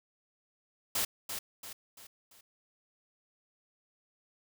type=noise with echo; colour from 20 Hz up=white; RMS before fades=-31 dBFS; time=0.95-1.05 s; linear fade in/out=5 ms; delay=340 ms; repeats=4; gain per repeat=-7 dB; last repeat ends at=2.41 s; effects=none